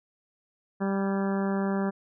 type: harmonic tone with a mistuned harmonic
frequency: 196 Hz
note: G3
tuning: in tune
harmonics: 1 / 2 / 3 / 4 / 5 / 6 / 7 / 8 / 9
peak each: -26 / -32 / -36 / -38 / -40 / -42 / -43 / -44 / -45 dBFS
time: 0.8-1.91 s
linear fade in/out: 20 ms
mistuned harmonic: 9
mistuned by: -51 cents
effects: none